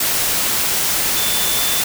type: tone in noise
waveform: sine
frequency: 3520 Hz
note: A7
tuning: in tune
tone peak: -24 dBFS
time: 1.16-1.82 s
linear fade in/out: 5 ms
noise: white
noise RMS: -18 dBFS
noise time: 0-1.84 s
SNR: -9 dB
effects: none